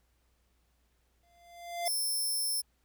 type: tone with exponential growth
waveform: square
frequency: 692 Hz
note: F5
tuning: 16 cents flat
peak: -30 dBFS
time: 1.23-1.88 s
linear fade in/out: 2 ms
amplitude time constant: 140 ms
type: tone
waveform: 5% pulse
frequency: 5340 Hz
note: E8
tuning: 22 cents sharp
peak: -24 dBFS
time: 1.85-2.62 s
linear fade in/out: 20 ms
effects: added 60 Hz sine -70 dBFS peak until 2.84 s + pink hiss -75 dBFS RMS until 2.84 s